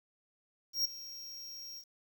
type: tone with ADSR envelope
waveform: square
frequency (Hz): 5588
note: F8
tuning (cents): 0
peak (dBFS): -27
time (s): 0.73-1.85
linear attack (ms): 120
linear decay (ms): 8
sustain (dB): -17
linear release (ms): 77
effects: 10-bit